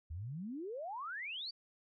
sine exponential sweep, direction up, 73.42 to 4748 Hz, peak -40 dBFS, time 0.1-1.51 s, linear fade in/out 10 ms, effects none

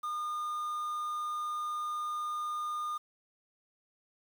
triangle tone with quantisation, 1216 Hz, D#6, 40 cents flat, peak -31 dBFS, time 0.03-2.98 s, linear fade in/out 10 ms, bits 9, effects none

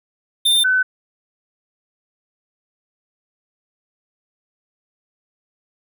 square / sine tone pair in turn, 3596 / 1511.9 Hz, A7 / F#6, +37 / +37 cents, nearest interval octave + minor third, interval 1500 cents, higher first, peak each -13 dBFS, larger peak neither, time 0.45-0.64 / 0.64-0.83 s, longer neither, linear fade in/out 10 ms, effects none

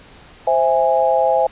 sine chord, C augmented, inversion none, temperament equal with one note detuned, 523.3 / 659.3 / 824.9 Hz, C5 / E5 / G#5, 0 / 0 / -12 cents, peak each -17 dBFS, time 0.47-1.47 s, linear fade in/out 5 ms, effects pink hiss -44 dBFS RMS until 1.51 s + resampled to 8000 Hz

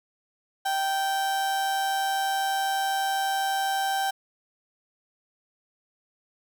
35% pulse tone with amplitude modulation, 780 Hz, G5, 9 cents flat, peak -21 dBFS, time 0.65-4.11 s, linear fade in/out 10 ms, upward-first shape sine, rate 152 Hz, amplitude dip 30%, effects none

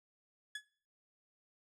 30% pulse tone with exponential decay, 1700 Hz, G#6, 40 cents sharp, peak -34 dBFS, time 0.55-0.65 s, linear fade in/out 5 ms, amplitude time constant 20 ms, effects noise-tail reverb RT60 0.5 s tail -21 dB re dry + low-pass 9000 Hz 12 dB/octave

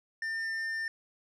triangle tone with tanh clipping, 1801 Hz, A6, 40 cents sharp, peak -33 dBFS, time 0.22-0.88 s, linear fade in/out 2 ms, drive 11 dB, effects none

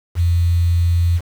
sine tone with quantisation, 85.9 Hz, F2, 28 cents flat, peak -12 dBFS, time 0.15-1.21 s, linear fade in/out 50 ms, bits 6, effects none

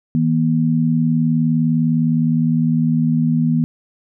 sine tone pair together, 160 / 239.7 Hz, D#3 / A#3, +49 / +48 cents, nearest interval perfect fifth, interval 699 cents, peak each -16 dBFS, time 0.15-3.64 s, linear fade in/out 0 ms, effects none

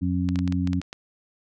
harmonic tone, 90 Hz, F#2, 47 cents flat, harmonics 1 / 2 / 3, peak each -26 / -26 / -26 dBFS, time 0.01-0.81 s, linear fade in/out 20 ms
clicks, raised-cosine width 0.2 ms, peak -18 dBFS, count 9, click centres 0.289 / 0.358 / 0.39 / 0.477 / 0.524 / 0.674 / 0.732 / 0.816 / 0.929 s
effects none

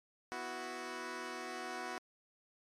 10% pulse chord, B suspended fourth, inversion none, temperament equal, 246.9 / 329.6 / 370 Hz, B3 / E4 / F#4, 0 / 0 / 0 cents, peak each -39 / -39 / -35 dBFS, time 0.32-1.98 s, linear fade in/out 0 ms, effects low-pass 8000 Hz 12 dB/octave + MP3 96 kbps

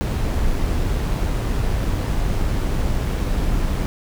brown noise with amplitude modulation, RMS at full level -19 dBFS, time 0.01-3.86 s, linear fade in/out 0 ms, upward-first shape sine, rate 100 Hz, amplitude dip 25%, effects none

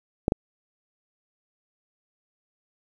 clicks, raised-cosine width 2 ms, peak -7 dBFS, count 2, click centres 0.281 / 0.321 s, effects 8-bit

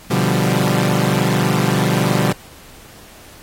sawtooth chord, G dominant seventh, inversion first, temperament equal, 123.47 / 146.83 / 174.61 / 196 Hz, B2 / D3 / F3 / G3, 0 / 0 / 0 / 0 cents, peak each -16 dBFS, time 0.1-2.33 s, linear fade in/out 10 ms, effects pink hiss -42 dBFS RMS until 3.42 s + AAC 48 kbps

